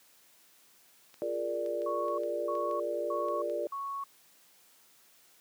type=clicks; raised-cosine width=0.2 ms; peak=-36 dBFS; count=9; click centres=1.142 / 1.662 / 1.819 / 2.083 / 2.235 / 2.553 / 2.712 / 3.285 / 3.498 s
type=chord; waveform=sine; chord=Bb dominant seventh; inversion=second; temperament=equal; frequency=349.2 / 415.3 / 466.2 / 587.3 Hz; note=F4 / Ab4 / Bb4 / D5; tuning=0 / 0 / 0 / 0 cents; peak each=-38 / -39 / -37 / -33 dBFS; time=1.22-3.67 s; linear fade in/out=0 ms
type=tone bursts; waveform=sine; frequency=1108.7 Hz; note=C#6; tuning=in tune; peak=-34 dBFS; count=4; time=1.86-4.04 s; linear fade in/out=5 ms; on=320 ms; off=300 ms
effects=white hiss -62 dBFS RMS until 5.4 s + high-pass 150 Hz 12 dB/octave